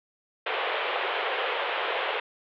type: band-pass noise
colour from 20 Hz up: pink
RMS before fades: -29 dBFS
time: 0.46-2.2 s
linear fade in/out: 5 ms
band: 420 to 3400 Hz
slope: 48 dB/octave
effects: none